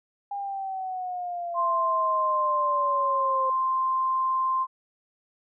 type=exponential sweep; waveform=sine; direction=down; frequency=810 to 524 Hz; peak=-29 dBFS; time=0.31-3.5 s; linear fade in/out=5 ms
type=tone; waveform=sine; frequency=1046.5 Hz; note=C6; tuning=in tune; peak=-22 dBFS; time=1.54-4.67 s; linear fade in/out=50 ms
effects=none